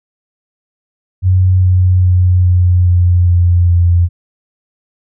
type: tone with pitch steps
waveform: sine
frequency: 92.5 / 91.54 / 90.6 / 89.66 / 88.73 / 87.81 / 86.91 Hz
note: F#2 / F#2 / F#2 / F2 / F2 / F2 / F2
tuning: 0 / -18 / -36 / +46 / +28 / +10 / -8 cents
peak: -6 dBFS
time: 1.22-4.09 s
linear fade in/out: 50 ms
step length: 410 ms
effects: none